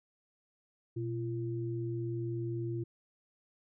sine tone pair together, 120.9 / 342 Hz, B2 / F4, -36 / -36 cents, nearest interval octave + tritone, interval 1800 cents, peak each -35 / -37 dBFS, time 0.96-2.84 s, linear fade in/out 10 ms, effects none

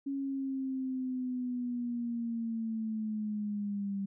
sine linear sweep, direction down, 277.2 to 196 Hz, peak -32 dBFS, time 0.06-4.06 s, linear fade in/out 10 ms, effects none

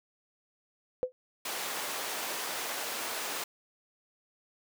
sine tone with exponential decay, 507 Hz, B4, 45 cents sharp, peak -22 dBFS, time 1.03-1.12 s, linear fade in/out 0 ms, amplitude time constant 19 ms
pink high-pass noise, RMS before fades -36 dBFS, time 1.45-3.44 s, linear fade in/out 5 ms, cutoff 540 Hz, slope 12 dB/octave
effects none

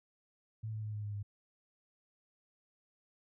sine tone with pitch steps, 110 / 108.36 / 106.75 / 105.15 / 103.59 / 102.04 Hz, A2 / A2 / G#2 / G#2 / G#2 / G#2, 0 / -26 / +48 / +22 / -4 / -30 cents, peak -37 dBFS, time 0.63-1.23 s, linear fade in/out 10 ms, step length 100 ms, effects none

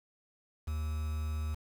triangle tone with quantisation, 77 Hz, D#2, 17 cents flat, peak -30 dBFS, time 0.67-1.55 s, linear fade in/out 10 ms, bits 8, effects none

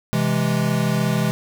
square chord, C augmented, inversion none, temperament equal, 130.81 / 164.81 / 207.7 Hz, C3 / E3 / G#3, 0 / 0 / 0 cents, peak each -23 dBFS, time 0.13-1.31 s, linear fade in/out 0 ms, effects none

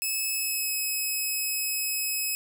5% pulse tone with pitch glide, 2590 to 2560 Hz, E7 to D#7, -31 to +49 cents, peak -18 dBFS, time 0.02-2.35 s, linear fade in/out 0 ms, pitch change -20 cents, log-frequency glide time 0.35-0.72 s, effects 10-bit

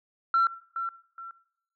sine tone with echo, 1354 Hz, E6, 46 cents sharp, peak -18 dBFS, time 0.34-0.47 s, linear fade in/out 2 ms, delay 420 ms, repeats 2, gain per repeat -10 dB, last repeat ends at 1.31 s, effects noise-tail reverb RT60 0.7 s tail -20 dB re dry + tanh soft clip ceiling -16 dBFS

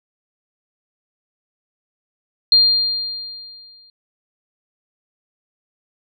sine tone with exponential decay, 4200 Hz, C8, 6 cents sharp, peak -7 dBFS, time 2.52-3.9 s, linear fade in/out 2 ms, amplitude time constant 300 ms, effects none

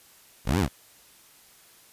15% pulse linear two-way sweep, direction up then down, 38.89 to 103.83 to 52 Hz, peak -15 dBFS, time 0.45-0.69 s, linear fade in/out 50 ms, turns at 0.59 s, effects white hiss -55 dBFS RMS until 1.92 s + resampled to 32000 Hz

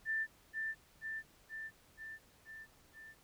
sine tone with echo, 1777 Hz, A6, 17 cents sharp, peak -33 dBFS, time 0.05-0.27 s, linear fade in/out 50 ms, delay 480 ms, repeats 6, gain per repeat -3 dB, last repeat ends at 3.15 s, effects pink hiss -66 dBFS RMS until 3.23 s

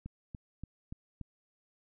click train, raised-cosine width 5 ms, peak -29 dBFS, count 5, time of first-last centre 0.06-1.213 s, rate 3.47 Hz, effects none

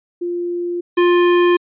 sine / square tone pair in turn, 349.2 / 351.6 Hz, F4 / F4, 0 / +12 cents, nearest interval unison, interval 12 cents, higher second, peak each -19 / -11 dBFS, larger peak second, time 0.21-0.81 / 0.97-1.57 s, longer neither, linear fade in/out 10 ms, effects resampled to 8000 Hz

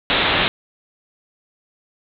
white low-pass noise, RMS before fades -18 dBFS, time 0.1-0.48 s, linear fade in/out 0 ms, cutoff 3900 Hz, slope 96 dB/octave, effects none

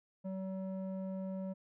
square tone with low-pass filter, 190 Hz, F#3, 46 cents sharp, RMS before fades -40 dBFS, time 0.24-1.54 s, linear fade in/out 20 ms, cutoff 600 Hz, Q 1.5, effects none

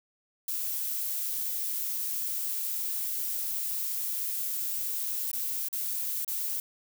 violet noise with dropouts, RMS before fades -32 dBFS, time 0.48-6.6 s, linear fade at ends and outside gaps 2 ms, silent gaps 5.315-5.331 / 5.686-5.728 / 6.247-6.278 s, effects none

